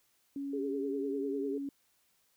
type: tone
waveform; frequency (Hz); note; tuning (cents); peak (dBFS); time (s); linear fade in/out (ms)
sine; 279; C#4; +11; -35; 0.36-1.69; 2
type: tone with vibrato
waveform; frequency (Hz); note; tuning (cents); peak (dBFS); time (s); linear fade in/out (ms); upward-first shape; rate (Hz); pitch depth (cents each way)
sine; 408.5; G#4; -29; -34; 0.53-1.58; 5; triangle; 10; 98
effects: white hiss -72 dBFS RMS until 2.36 s